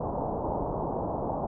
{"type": "low-pass noise", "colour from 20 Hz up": "white", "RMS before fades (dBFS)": -31, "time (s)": [0, 1.47], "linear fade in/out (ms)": 10, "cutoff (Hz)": 930, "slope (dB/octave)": 48, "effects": []}